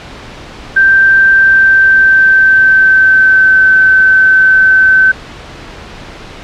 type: tone with pitch glide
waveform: sine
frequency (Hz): 1568 to 1534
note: G6 to G6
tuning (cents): 0 to -38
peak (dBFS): -3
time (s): 0.76-5.12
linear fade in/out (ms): 10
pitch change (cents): -38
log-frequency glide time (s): 1.38-3.62
effects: pink hiss -29 dBFS RMS until 6.43 s + low-pass 4000 Hz 12 dB/octave